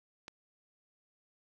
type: click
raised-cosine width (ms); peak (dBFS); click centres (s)
0.2; -27; 0.281
effects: none